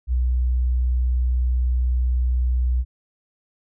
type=tone; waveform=sine; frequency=62 Hz; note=B1; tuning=7 cents sharp; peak=-17 dBFS; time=0.07-2.85 s; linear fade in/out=50 ms; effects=none